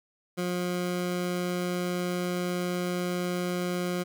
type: tone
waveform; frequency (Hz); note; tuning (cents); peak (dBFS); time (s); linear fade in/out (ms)
20% pulse; 178.4; F3; +37; -23; 0.37-4.04; 20
effects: none